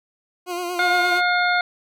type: tone with vibrato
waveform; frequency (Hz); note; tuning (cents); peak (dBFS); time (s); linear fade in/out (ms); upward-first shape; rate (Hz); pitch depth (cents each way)
20% pulse; 354; F4; +23; -20; 0.46-1.22; 50; sine; 8.6; 41
type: harmonic tone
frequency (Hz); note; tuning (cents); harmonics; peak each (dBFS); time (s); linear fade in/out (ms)
714; F5; +38; 1 / 2 / 3 / 5 / 6; -21 / -20 / -24 / -30 / -31; 0.79-1.61; 2
effects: none